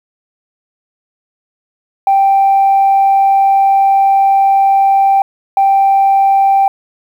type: tone pair in turn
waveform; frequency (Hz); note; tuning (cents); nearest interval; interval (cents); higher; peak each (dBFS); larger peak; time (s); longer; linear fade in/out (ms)
sine; 784 / 784; G5 / G5; 0 / 0; unison; 0; neither; -5; neither; 2.07-5.22 / 5.57-6.68; first; 2
effects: tanh soft clip ceiling -3 dBFS + 7-bit